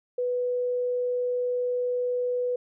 sine tone, 493.9 Hz, B4, in tune, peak -24 dBFS, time 0.18-2.56 s, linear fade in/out 5 ms, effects none

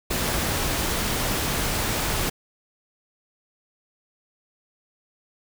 pink noise, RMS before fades -25 dBFS, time 0.1-2.3 s, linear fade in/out 10 ms, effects none

